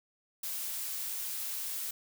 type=noise; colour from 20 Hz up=blue; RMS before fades=-37 dBFS; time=0.43-1.91 s; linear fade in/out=5 ms; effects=none